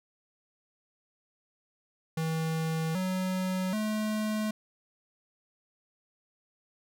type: tone with pitch steps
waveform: square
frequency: 160.9 / 185.9 / 214.8 Hz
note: E3 / F#3 / A3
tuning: -42 / +8 / -41 cents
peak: -29 dBFS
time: 2.17-4.51 s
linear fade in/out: 5 ms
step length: 780 ms
effects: none